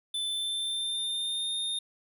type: tone with pitch glide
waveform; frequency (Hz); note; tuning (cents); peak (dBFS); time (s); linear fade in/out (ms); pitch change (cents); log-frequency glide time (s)
square; 3520 to 3653; A7 to A#7; 0 to -36; -30; 0.14-1.79; 5; +64; 0.25-1.51
effects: none